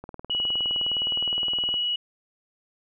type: click train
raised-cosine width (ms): 1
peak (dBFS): -24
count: 34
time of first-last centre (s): 0.04-1.741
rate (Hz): 19.4
type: tone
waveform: sine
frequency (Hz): 2923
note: F#7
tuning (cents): -22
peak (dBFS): -23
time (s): 0.3-1.96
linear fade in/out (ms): 5
effects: none